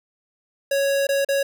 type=tone with dropouts; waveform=square; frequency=554.4 Hz; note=C#5; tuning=in tune; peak=-19 dBFS; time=0.71-1.43 s; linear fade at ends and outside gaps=5 ms; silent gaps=1.07-1.089 / 1.248-1.287 s; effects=none